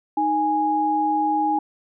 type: tone pair together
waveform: sine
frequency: 310 / 828.2 Hz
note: D#4 / G#5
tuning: -6 / -5 cents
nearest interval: octave + perfect fourth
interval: 1701 cents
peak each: -24 / -19 dBFS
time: 0.17-1.59 s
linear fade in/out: 5 ms
effects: none

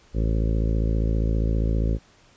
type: harmonic tone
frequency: 55 Hz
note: A1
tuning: in tune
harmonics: 1 / 2 / 3 / 4 / 5 / 6 / 7 / 8 / 9 / 10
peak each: -21 / -27 / -31 / -33 / -35 / -37 / -38 / -39 / -40 / -41 dBFS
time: 0.13-1.99 s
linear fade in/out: 50 ms
effects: pink hiss -56 dBFS RMS until 2.36 s + resampled to 16000 Hz

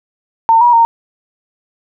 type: tone with pitch steps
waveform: sine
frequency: 907 / 961 / 923 Hz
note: A#5 / B5 / A#5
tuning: -48 / -48 / -17 cents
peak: -5 dBFS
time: 0.49-0.85 s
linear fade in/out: 0 ms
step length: 120 ms
effects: none

